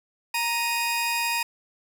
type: tone pair together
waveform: sawtooth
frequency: 934.8 / 2489 Hz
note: A#5 / D#7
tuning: +5 / 0 cents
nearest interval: octave + perfect fourth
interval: 1695 cents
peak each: -23 dBFS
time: 0.34-1.43 s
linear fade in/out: 5 ms
effects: none